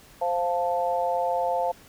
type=chord; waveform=sine; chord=F major; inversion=second; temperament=equal; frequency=523.3 / 698.5 / 880 Hz; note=C5 / F5 / A5; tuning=0 / 0 / 0 cents; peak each=-27 / -26 / -28 dBFS; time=0.21-1.72 s; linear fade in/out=10 ms; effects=pink hiss -52 dBFS RMS until 1.88 s